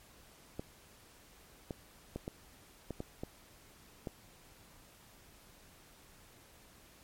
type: clicks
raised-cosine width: 2 ms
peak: -25 dBFS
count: 8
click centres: 0.595 / 1.708 / 2.16 / 2.279 / 2.907 / 3.004 / 3.235 / 4.072 s
effects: pink hiss -60 dBFS RMS until 7.03 s + MP3 64 kbps